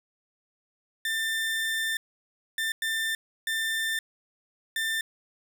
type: tone bursts at uneven times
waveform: 30% pulse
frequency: 1789 Hz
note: A6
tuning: 28 cents sharp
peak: -24 dBFS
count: 5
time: 1.05-1.97 / 2.58-2.72 / 2.82-3.15 / 3.47-3.99 / 4.76-5.01 s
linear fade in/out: 2 ms
effects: none

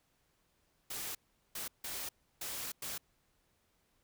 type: noise bursts at uneven times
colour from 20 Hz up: white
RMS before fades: -41 dBFS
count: 5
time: 0.9-1.15 / 1.55-1.68 / 1.84-2.09 / 2.41-2.72 / 2.82-2.98 s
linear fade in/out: 5 ms
effects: pink hiss -75 dBFS RMS until 4.03 s

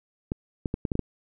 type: clicks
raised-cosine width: 3 ms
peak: -14 dBFS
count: 7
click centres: 0.319 / 0.658 / 0.741 / 0.852 / 0.918 / 0.954 / 0.993 s
effects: none

